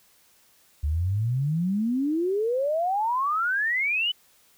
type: exponential sweep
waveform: sine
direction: up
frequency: 70.4 to 3034 Hz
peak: -22 dBFS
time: 0.83-4.12 s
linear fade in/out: 10 ms
effects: white hiss -60 dBFS RMS until 4.57 s